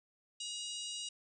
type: harmonic tone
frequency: 957 Hz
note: A#5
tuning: 45 cents sharp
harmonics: 3 / 4 / 5 / 6 / 7 / 8 / 9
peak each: -43 / -46 / -50 / -49 / -53 / -50 / -51 dBFS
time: 0.4-1.09 s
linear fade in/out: 5 ms
effects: none